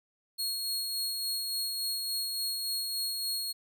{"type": "tone with tremolo", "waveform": "sawtooth", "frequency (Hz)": 4304, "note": "C8", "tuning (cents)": 48, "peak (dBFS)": -27, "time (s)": [0.38, 3.53], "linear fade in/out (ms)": 20, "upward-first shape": "sine", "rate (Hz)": 3.5, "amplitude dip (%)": 30, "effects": []}